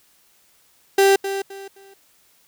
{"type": "tone with echo", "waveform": "35% pulse", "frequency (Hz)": 392, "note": "G4", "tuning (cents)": 0, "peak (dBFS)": -10, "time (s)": [0.98, 1.16], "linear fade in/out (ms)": 5, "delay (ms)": 260, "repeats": 3, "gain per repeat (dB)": -11, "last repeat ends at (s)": 1.94, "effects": ["white hiss -58 dBFS RMS until 2.47 s"]}